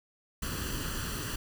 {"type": "noise with comb filter", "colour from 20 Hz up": "pink", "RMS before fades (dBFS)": -35, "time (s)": [0.42, 1.36], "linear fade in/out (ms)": 5, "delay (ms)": 0.67, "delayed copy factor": 0.7, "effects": []}